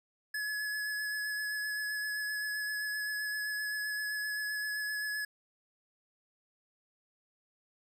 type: tone with vibrato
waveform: square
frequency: 1700 Hz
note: G#6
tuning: 40 cents sharp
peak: -34 dBFS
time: 0.34-5.25 s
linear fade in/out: 5 ms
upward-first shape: sine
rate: 7.7 Hz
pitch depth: 14 cents each way
effects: none